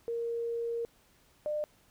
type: tone pair in turn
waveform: sine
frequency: 466.2 / 600.8 Hz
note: A#4 / D5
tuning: 0 / +39 cents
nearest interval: major third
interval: 439 cents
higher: second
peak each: -31 / -30 dBFS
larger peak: second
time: 0.08-0.85 / 1.46-1.64 s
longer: first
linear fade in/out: 0 ms
effects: pink hiss -65 dBFS RMS until 1.9 s